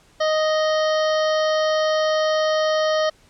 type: harmonic tone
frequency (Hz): 622.3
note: D#5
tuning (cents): 0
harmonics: 1 / 2 / 3 / 5 / 6 / 7 / 8 / 9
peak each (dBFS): -18 / -26 / -29 / -31 / -39 / -34 / -39 / -36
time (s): 0.2-3.1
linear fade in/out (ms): 10
effects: pink hiss -55 dBFS RMS until 3.29 s + low-pass 9000 Hz 12 dB/octave